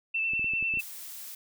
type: tone with vibrato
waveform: sine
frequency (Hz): 2661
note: E7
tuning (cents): +16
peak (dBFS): -26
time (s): 0.14-0.81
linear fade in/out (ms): 10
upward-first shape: square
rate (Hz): 10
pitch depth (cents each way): 18
type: clicks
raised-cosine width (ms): 3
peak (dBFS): -31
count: 7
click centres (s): 0.335 / 0.395 / 0.444 / 0.536 / 0.626 / 0.739 / 0.773
type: noise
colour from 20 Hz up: blue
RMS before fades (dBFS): -42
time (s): 0.79-1.35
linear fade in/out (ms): 5
effects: none